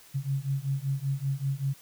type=beating tone pair; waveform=sine; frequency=134.7 / 139.9 Hz; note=C#3 / C#3; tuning=-49 / +16 cents; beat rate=5.2 Hz; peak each=-30 dBFS; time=0.14-1.74 s; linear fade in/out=20 ms; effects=white hiss -54 dBFS RMS until 1.81 s